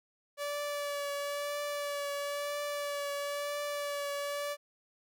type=tone with vibrato; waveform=sawtooth; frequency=576 Hz; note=D5; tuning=34 cents flat; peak=-30 dBFS; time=0.37-4.57 s; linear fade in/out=50 ms; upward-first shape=triangle; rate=1 Hz; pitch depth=22 cents each way; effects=none